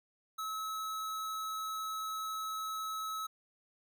square tone, 1293 Hz, E6, 34 cents flat, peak -37 dBFS, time 0.38-3.27 s, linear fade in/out 10 ms, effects 13-bit

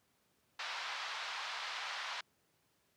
pink band-pass noise, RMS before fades -42 dBFS, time 0.59-2.21 s, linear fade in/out 5 ms, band 850 to 4800 Hz, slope 24 dB/octave, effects pink hiss -75 dBFS RMS until 2.96 s + high-pass 100 Hz 12 dB/octave

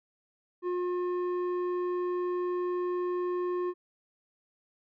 square tone with low-pass filter, 357.6 Hz, F4, 41 cents sharp, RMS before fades -31 dBFS, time 0.62-3.74 s, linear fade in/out 50 ms, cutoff 1000 Hz, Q 1.1, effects none

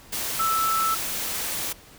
sine tone in noise, 1318.5 Hz, E6, in tune, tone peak -21 dBFS, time 0.39-0.95 s, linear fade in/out 10 ms, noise white, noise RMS -29 dBFS, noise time 0.12-1.73 s, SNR +5 dB, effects pink hiss -49 dBFS RMS until 1.98 s

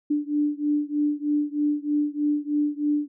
sine beating tone pair, 293.7 / 296.9 Hz, D4 / D4, 0 / +19 cents, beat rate 3.2 Hz, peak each -24 / -25 dBFS, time 0.1-3.08 s, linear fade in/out 10 ms, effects none

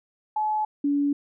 sine tone pair in turn, 856 / 285.7 Hz, A5 / D4, -48 / -48 cents, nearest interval octave + perfect fifth, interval 1900 cents, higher first, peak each -22 / -20 dBFS, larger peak second, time 0.36-0.65 / 0.84-1.13 s, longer neither, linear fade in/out 5 ms, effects none

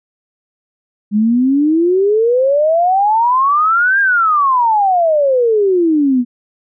sine exponential two-way sweep, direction up then down, 203 to 1630 to 237.6 Hz, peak -9 dBFS, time 1.11-6.25 s, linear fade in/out 50 ms, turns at 4 s, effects none

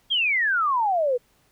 sine exponential sweep, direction down, 3322 to 471.7 Hz, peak -19 dBFS, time 0.1-1.18 s, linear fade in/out 20 ms, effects pink hiss -63 dBFS RMS until 1.51 s

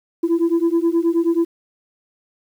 sine beating tone pair, 331 / 340.4 Hz, E4 / F4, +7 / -44 cents, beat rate 9.4 Hz, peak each -16 dBFS, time 0.23-1.45 s, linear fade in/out 10 ms, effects tanh soft clip ceiling -11 dBFS + 8-bit

